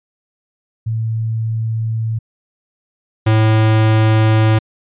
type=tone pair in turn; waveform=sine / square; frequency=112.1 / 109.67 Hz; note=A2 / A2; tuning=+33 / -5 cents; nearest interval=unison; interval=38 cents; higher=first; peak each=-16 / -10 dBFS; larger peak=second; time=0.86-2.19 / 3.26-4.59 s; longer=neither; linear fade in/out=10 ms; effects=resampled to 8000 Hz